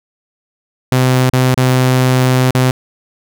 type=tone with dropouts; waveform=sawtooth; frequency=128.3 Hz; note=C3; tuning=34 cents flat; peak=-5 dBFS; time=0.92-2.71 s; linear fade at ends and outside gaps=2 ms; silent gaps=1.298-1.333 / 1.545-1.575 / 2.508-2.549 s; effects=none